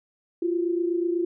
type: tone pair together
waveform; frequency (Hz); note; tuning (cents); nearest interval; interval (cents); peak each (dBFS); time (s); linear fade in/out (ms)
sine; 342.1 / 370.2; F4 / F#4; -36 / +1; minor second; 137; -23 / -29; 0.42-1.25; 5
effects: none